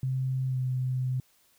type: tone with pitch glide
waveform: sine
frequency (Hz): 130.81 to 128.34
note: C3 to C3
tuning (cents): 0 to -33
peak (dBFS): -26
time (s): 0.03-1.2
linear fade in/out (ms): 2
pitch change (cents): -33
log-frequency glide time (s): 0.48-0.57
effects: white hiss -65 dBFS RMS until 1.58 s